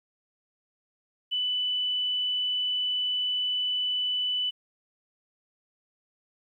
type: tone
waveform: sine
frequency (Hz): 2987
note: F#7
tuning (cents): +16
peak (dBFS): -25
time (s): 1.31-4.51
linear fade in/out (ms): 20
effects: 11-bit